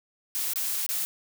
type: noise with dropouts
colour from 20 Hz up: blue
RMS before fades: -29 dBFS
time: 0.35-1.05 s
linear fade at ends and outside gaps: 0 ms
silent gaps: 0.535-0.558 / 0.864-0.89 s
effects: none